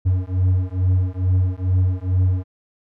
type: beating tone pair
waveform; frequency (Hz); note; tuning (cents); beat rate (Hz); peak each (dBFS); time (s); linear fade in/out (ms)
triangle; 91.2 / 93.5; F#2 / F#2; -24 / +19; 2.3; -17; 0.05-2.44; 20
effects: none